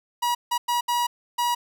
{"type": "tone bursts at uneven times", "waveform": "45% pulse", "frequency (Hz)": 963, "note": "B5", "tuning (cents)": -44, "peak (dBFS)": -21, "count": 5, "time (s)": [[0.22, 0.35], [0.51, 0.58], [0.68, 0.81], [0.88, 1.07], [1.38, 1.55]], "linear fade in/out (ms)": 10, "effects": []}